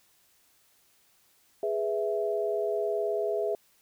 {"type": "chord", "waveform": "sine", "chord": "E major", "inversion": "first", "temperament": "equal", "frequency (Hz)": [415.3, 493.9, 659.3], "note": ["G#4", "B4", "E5"], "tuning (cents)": [0, 0, 0], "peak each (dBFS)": [-29, -35, -30], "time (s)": [1.63, 3.55], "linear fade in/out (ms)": 2, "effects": ["white hiss -65 dBFS RMS until 3.81 s"]}